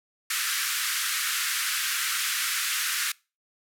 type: band-pass noise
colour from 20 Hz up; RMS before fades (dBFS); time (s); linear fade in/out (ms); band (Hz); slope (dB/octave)
pink; -28; 0.3-3.12; 5; 1300 to 15000; 48
effects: noise-tail reverb RT60 0.3 s tail -24 dB re dry